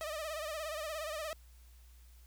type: tone with vibrato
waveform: sawtooth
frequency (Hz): 620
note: D#5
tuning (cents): -6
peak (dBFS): -34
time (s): 0.01-1.33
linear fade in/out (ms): 0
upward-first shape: sine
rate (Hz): 17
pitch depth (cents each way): 86
effects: added 60 Hz sine -55 dBFS peak until 2.26 s + white hiss -67 dBFS RMS until 2.26 s